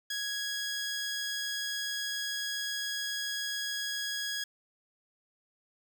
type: tone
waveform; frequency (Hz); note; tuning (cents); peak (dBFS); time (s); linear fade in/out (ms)
15% pulse; 1661.2; G#6; 0; -26; 0.1-4.44; 5
effects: none